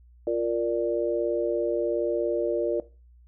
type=chord; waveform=sine; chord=Bb major; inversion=second; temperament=equal; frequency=349.2 / 466.2 / 587.3 Hz; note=F4 / Bb4 / D5; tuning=0 / 0 / 0 cents; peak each=-27 dBFS; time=0.27-2.8 s; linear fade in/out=2 ms; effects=noise-tail reverb RT60 0.3 s tail -17 dB re dry + added 60 Hz sine -51 dBFS peak until 3.27 s